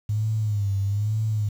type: tone with vibrato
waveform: sine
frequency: 103.83 Hz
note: G#2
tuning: in tune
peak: -21 dBFS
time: 0.09-1.49 s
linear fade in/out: 5 ms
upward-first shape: sine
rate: 1.1 Hz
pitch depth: 95 cents each way
effects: 8-bit